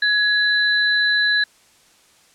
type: tone pair together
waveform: sine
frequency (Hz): 1684 / 4003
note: G#6 / B7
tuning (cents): +24 / +23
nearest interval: octave + minor third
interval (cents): 1499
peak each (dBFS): -16 / -20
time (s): 0.02-1.44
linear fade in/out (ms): 5
effects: white hiss -54 dBFS RMS until 2.34 s + low-pass 9000 Hz 12 dB/octave